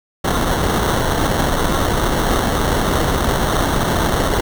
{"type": "noise with sample-and-hold", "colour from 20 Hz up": "pink", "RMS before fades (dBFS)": -17, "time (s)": [0.24, 4.41], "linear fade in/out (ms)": 10, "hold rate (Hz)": 2450, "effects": []}